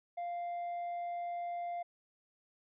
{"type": "tone with tanh clipping", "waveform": "sine", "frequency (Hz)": 697, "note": "F5", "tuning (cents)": -4, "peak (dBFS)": -37, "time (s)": [0.17, 1.83], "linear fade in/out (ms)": 10, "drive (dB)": 3, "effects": []}